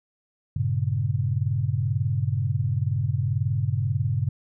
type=chord; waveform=sine; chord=G diminished; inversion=none; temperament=equal; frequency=98 / 116.54 / 138.59 Hz; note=G2 / Bb2 / Db3; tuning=0 / 0 / 0 cents; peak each=-26 dBFS; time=0.56-4.29 s; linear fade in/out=5 ms; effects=none